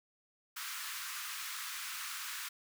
pink high-pass noise, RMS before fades -42 dBFS, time 0.56-2.49 s, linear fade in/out 10 ms, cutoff 1100 Hz, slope 48 dB/octave, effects none

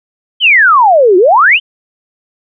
sine exponential two-way sweep, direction down then up, 3201 to 346.1 to 3201 Hz, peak -3 dBFS, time 0.4-1.6 s, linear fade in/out 50 ms, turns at 1.17 s, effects none

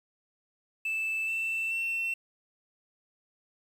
triangle tone with pitch steps, 2637 / 2668 / 2699 Hz, E7 / E7 / E7, 0 / +20 / +40 cents, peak -26 dBFS, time 0.85-2.14 s, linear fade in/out 5 ms, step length 430 ms, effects tanh soft clip ceiling -24 dBFS + 9-bit

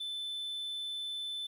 sine tone, 3520 Hz, A7, in tune, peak -33 dBFS, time 0-1.47 s, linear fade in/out 10 ms, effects tanh soft clip ceiling -35 dBFS + 11-bit

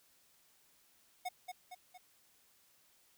square tone with echo, 729 Hz, F#5, 26 cents flat, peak -37 dBFS, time 1.25-1.29 s, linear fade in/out 10 ms, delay 230 ms, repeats 3, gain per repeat -5 dB, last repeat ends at 1.98 s, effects white hiss -69 dBFS RMS until 3.17 s

